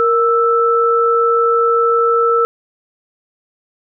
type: tone pair together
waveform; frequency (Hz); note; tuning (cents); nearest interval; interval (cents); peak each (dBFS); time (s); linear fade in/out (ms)
sine; 466.2 / 1320.9; A#4 / E6; 0 / +3; octave + tritone; 1803; -13 / -13; 0-2.45; 0
effects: none